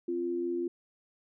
sine tone pair together, 261.5 / 346.6 Hz, C4 / F4, -1 / -13 cents, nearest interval perfect fourth, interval 488 cents, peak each -37 / -30 dBFS, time 0.08-0.68 s, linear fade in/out 5 ms, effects none

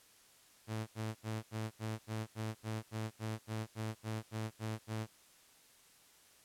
sawtooth tone bursts, 110 Hz, A2, in tune, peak -33 dBFS, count 16, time 0.67-5.07 s, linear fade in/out 50 ms, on 200 ms, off 80 ms, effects white hiss -64 dBFS RMS until 6.44 s + low-pass 12000 Hz 12 dB/octave

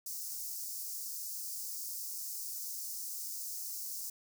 white high-pass noise, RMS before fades -41 dBFS, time 0.06-4.1 s, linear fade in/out 5 ms, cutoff 4900 Hz, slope 48 dB/octave, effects none

